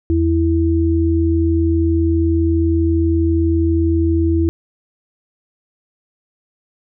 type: tone pair together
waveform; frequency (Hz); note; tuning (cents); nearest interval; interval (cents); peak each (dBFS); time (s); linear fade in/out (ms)
sine; 82.53 / 330.1; E2 / E4; +3 / +2; 2 octaves; 2399; -15; 0.1-4.49; 0
effects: none